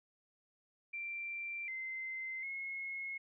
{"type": "tone with pitch steps", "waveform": "sine", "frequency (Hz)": [2357, 2072, 2169], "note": ["D7", "C7", "C#7"], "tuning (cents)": [6, -17, -38], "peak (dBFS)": -39, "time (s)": [0.93, 3.18], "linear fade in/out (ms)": 10, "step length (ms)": 750, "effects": []}